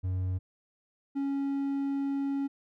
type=tone pair in turn; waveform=triangle; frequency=92.5 / 277.2 Hz; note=F#2 / C#4; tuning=0 / 0 cents; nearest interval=octave + perfect fifth; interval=1900 cents; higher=second; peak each=-26 dBFS; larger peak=neither; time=0.03-0.39 / 1.15-2.48 s; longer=second; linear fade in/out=20 ms; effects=none